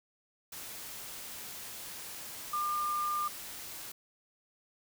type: tone in noise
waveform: sine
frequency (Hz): 1200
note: D6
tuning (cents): +37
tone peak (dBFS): -30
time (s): 2.53-3.28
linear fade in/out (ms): 5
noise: white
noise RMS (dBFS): -44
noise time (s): 0.52-3.92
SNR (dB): +11
effects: none